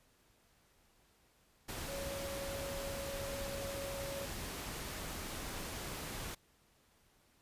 sine tone in noise, 554.4 Hz, C#5, in tune, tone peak -42 dBFS, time 1.88-4.26 s, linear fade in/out 10 ms, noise pink, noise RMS -43 dBFS, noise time 1.68-6.35 s, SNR -2 dB, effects pink hiss -70 dBFS RMS until 7.41 s + resampled to 32000 Hz

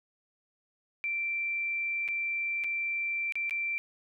sine tone with dropouts, 2349 Hz, D7, in tune, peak -29 dBFS, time 1.04-3.78 s, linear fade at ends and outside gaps 0 ms, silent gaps 2.079-2.086 / 2.638-2.643 / 3.323-3.355 / 3.496-3.509 s, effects none

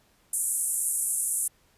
white band-pass noise, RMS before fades -28 dBFS, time 0.33-1.48 s, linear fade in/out 5 ms, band 8100 to 11000 Hz, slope 48 dB/octave, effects pink hiss -64 dBFS RMS until 1.77 s + resampled to 32000 Hz

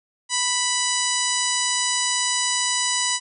harmonic tone, 987.8 Hz, B5, in tune, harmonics 1 / 2 / 3 / 4 / 5 / 6 / 7 / 8 / 9, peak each -29 / -29 / -29 / -29 / -29 / -29 / -29 / -29 / -29 dBFS, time 0.29-3.2 s, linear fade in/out 50 ms, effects none

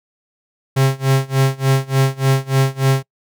45% pulse tone with tremolo, 134.3 Hz, C3, 46 cents sharp, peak -10 dBFS, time 0.76-3.03 s, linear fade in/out 10 ms, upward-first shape sine, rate 3.4 Hz, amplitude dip 95%, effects noise-tail reverb RT60 0.1 s tail -24 dB re dry

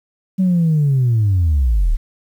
sine linear sweep, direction down, 191.6 to 31.5 Hz, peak -10 dBFS, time 0.38-1.97 s, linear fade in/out 20 ms, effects tanh soft clip ceiling -9 dBFS + 8-bit

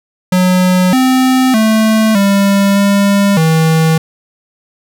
square tone with pitch steps, 182.9 / 258.5 / 219.3 / 198.5 / 200 / 160.6 Hz, F#3 / C4 / A3 / G3 / G3 / E3, -20 / -21 / -6 / +22 / +35 / -45 cents, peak -8 dBFS, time 0.32-3.98 s, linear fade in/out 5 ms, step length 610 ms, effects none

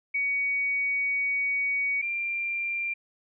sine tone pair in turn, 2250 / 2377 Hz, C#7 / D7, +25 / +20 cents, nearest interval minor second, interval 95 cents, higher second, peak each -24 / -27 dBFS, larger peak first, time 0.14-2.02 / 2.02-2.94 s, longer first, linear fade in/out 10 ms, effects none

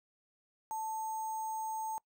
sine tone with sample-and-hold, 880 Hz, A5, in tune, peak -35 dBFS, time 0.71-1.98 s, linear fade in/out 0 ms, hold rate 7350 Hz, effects noise-tail reverb RT60 0.1 s tail -24 dB re dry

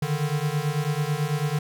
square beating tone pair, 144.4 / 153.5 Hz, D3 / D#3, -29 / -23 cents, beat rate 9.1 Hz, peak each -27 dBFS, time 0.02-1.59 s, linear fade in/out 5 ms, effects none

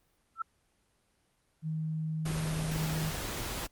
sine tone with exponential growth, 1334 Hz, E6, 20 cents sharp, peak -27 dBFS, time 0.35-0.42 s, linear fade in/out 5 ms, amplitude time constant 15 ms
sine tone, 157.6 Hz, D#3, 23 cents sharp, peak -31 dBFS, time 1.62-3.13 s, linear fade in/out 50 ms
pink noise, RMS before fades -37 dBFS, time 2.25-3.67 s, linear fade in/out 10 ms
effects pink hiss -72 dBFS RMS until 3.71 s + Opus 24 kbps

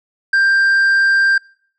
sine tone with tanh clipping, 1584 Hz, G6, 18 cents sharp, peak -11 dBFS, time 0.33-1.38 s, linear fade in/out 5 ms, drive 4 dB, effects noise-tail reverb RT60 0.6 s tail -26 dB re dry

